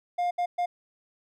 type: tone bursts at uneven times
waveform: triangle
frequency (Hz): 707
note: F5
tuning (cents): +21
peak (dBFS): -22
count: 3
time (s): 0.18-0.31 / 0.38-0.46 / 0.58-0.66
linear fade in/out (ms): 10
effects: none